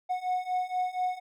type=beating tone pair; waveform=triangle; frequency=730 / 734.2 Hz; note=F#5 / F#5; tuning=-24 / -14 cents; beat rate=4.2 Hz; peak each=-30 / -28 dBFS; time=0.09-1.2 s; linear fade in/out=20 ms; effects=none